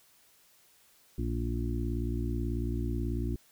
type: harmonic tone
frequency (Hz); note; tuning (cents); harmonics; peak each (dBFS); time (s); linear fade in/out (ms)
58.27; A#1; 0; 1 / 2 / 4 / 5 / 6; -32 / -35 / -38 / -39 / -40; 1.18-3.36; 5
effects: white hiss -63 dBFS RMS until 3.51 s